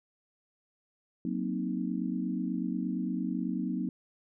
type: chord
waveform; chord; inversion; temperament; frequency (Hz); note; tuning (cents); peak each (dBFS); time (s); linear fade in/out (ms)
sine; C half-diminished seventh; second; equal; 185 / 233.1 / 261.6 / 311.1; Gb3 / Bb3 / C4 / Eb4; 0 / 0 / 0 / 0; -34 / -35 / -35 / -37; 1.25-3.89; 2
effects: none